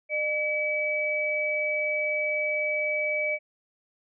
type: tone pair together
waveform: sine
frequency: 606 / 2288 Hz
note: D#5 / D7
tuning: -46 / -46 cents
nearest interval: octave + major seventh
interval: 2300 cents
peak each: -29 / -26 dBFS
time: 0.09-3.39 s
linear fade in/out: 50 ms
effects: none

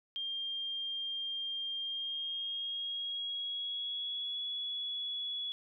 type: tone with pitch glide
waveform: sine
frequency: 3200 to 3384 Hz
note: G7 to G#7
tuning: +35 to +32 cents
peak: -35 dBFS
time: 0.16-5.52 s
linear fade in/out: 0 ms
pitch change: +97 cents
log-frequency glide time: 1.79-4.42 s
effects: none

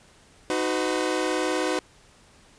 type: chord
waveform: sawtooth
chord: B major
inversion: first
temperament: equal with one note detuned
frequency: 311.1 / 370 / 505.4 Hz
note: D#4 / F#4 / B4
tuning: 0 / 0 / +40 cents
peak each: -24 dBFS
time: 0.5-1.79 s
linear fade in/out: 0 ms
effects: pink hiss -55 dBFS RMS until 2.58 s + resampled to 22050 Hz

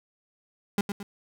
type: tone with echo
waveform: 35% pulse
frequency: 201.9 Hz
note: G#3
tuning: 49 cents flat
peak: -20 dBFS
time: 0.78-0.81 s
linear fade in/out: 2 ms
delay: 110 ms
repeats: 2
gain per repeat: -7 dB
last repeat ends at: 1.03 s
effects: none

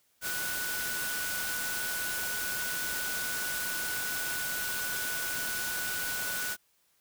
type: tone in noise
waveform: sine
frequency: 1480 Hz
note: F#6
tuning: in tune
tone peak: -35 dBFS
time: 0.21-6.57 s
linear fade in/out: 50 ms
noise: white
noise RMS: -35 dBFS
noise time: 0.21-6.57 s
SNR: -3 dB
effects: white hiss -70 dBFS RMS until 7 s

